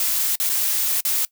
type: noise with dropouts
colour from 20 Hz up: blue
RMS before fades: -21 dBFS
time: 0-1.25 s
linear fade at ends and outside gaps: 1 ms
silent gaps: 0.355-0.4 / 0.493-0.497 / 1.006-1.05 s
effects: noise-tail reverb RT60 0.1 s tail -21 dB re dry